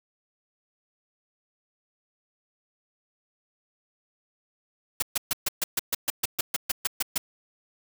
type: noise bursts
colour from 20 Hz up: white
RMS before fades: -25 dBFS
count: 15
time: 5-7.18 s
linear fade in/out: 5 ms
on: 24 ms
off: 130 ms
effects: none